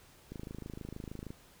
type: click train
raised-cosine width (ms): 3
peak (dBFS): -29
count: 27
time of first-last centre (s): 0.32-1.305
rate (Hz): 26.4
effects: pink hiss -60 dBFS RMS until 1.6 s